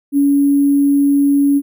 sine tone with sample-and-hold, 282.2 Hz, C#4, 31 cents sharp, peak -9 dBFS, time 0.12-1.62 s, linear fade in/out 50 ms, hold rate 11025 Hz, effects none

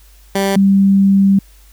15% pulse / sine tone pair in turn, 196 / 196 Hz, G3 / G3, 0 / 0 cents, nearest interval unison, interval 0 cents, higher neither, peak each -7 dBFS, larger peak neither, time 0.35-0.56 / 0.56-1.39 s, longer second, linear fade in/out 5 ms, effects added 50 Hz sine -42 dBFS peak until 1.72 s + white hiss -50 dBFS RMS until 1.72 s

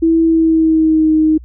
sine tone with pitch glide, 327.6 to 312.3 Hz, E4 to D#4, -11 to +7 cents, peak -8 dBFS, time 0.02-1.38 s, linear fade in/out 10 ms, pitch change -82 cents, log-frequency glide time 0.24-1.12 s, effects added 60 Hz sine -32 dBFS peak until 1.44 s

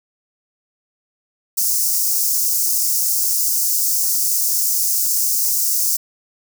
white high-pass noise, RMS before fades -18 dBFS, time 1.57-5.97 s, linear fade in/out 10 ms, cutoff 5100 Hz, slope 48 dB/octave, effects none

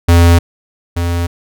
square tone pair in turn, 85.4 / 85.99 Hz, F2 / F2, -38 / -26 cents, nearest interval unison, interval 12 cents, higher second, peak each -5 / -14 dBFS, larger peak first, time 0.08-0.39 / 0.96-1.27 s, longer neither, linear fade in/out 10 ms, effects none

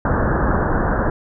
pink low-pass noise, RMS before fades -18 dBFS, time 0.05-1.1 s, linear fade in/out 2 ms, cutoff 1700 Hz, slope 96 dB/octave, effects none

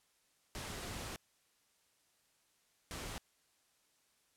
pink noise bursts at uneven times, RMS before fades -44 dBFS, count 2, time 0.55-1.16 / 2.91-3.18 s, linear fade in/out 0 ms, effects white hiss -74 dBFS RMS until 4.36 s + low-pass 11000 Hz 12 dB/octave

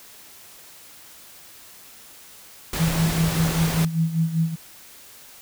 pink noise, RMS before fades -27 dBFS, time 2.73-3.85 s, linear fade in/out 2 ms
sine tone with tremolo, 163.1 Hz, E3, 18 cents flat, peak -16 dBFS, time 2.79-4.56 s, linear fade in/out 20 ms, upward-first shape sine, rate 5.1 Hz, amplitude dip 75%
effects white hiss -46 dBFS RMS until 5.41 s

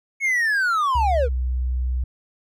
triangle linear sweep, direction down, 2217 to 435.9 Hz, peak -16 dBFS, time 0.2-1.29 s, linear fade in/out 50 ms
sine tone with pitch glide, 68.9 to 62.82 Hz, C#2 to B1, -10 to +30 cents, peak -20 dBFS, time 0.95-2.04 s, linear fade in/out 5 ms, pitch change -160 cents, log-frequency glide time 1.27-1.33 s
effects none

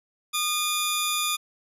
15% pulse tone pair together, 1220 / 3479 Hz, D#6 / A7, -34 / -20 cents, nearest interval octave + tritone, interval 1814 cents, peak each -20 dBFS, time 0.33-1.37 s, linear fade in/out 20 ms, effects resampled to 32000 Hz

